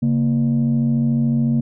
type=tone pair together; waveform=sine; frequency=138.15 / 232 Hz; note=C#3 / A#3; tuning=-6 / -8 cents; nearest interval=major sixth; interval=898 cents; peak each=-17 / -15 dBFS; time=0.02-1.61 s; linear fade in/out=10 ms; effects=tanh soft clip ceiling -11 dBFS